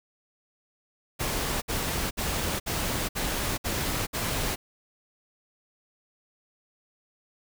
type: noise bursts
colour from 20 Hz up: pink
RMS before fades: -29 dBFS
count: 7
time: 1.19-4.56 s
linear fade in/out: 20 ms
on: 430 ms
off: 60 ms
effects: none